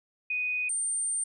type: tone pair in turn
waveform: sine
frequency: 2489 / 8870 Hz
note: D#7 / C#9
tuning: 0 / 0 cents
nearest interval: octave + minor seventh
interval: 2200 cents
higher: second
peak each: -27 dBFS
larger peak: neither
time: 0.3-0.69 / 0.69-1.24 s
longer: second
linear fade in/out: 5 ms
effects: none